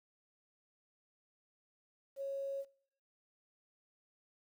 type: tone with quantisation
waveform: sine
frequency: 550 Hz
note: C#5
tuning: 14 cents flat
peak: -37 dBFS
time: 2.16-2.65 s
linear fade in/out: 50 ms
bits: 11
effects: noise-tail reverb RT60 0.7 s tail -21 dB re dry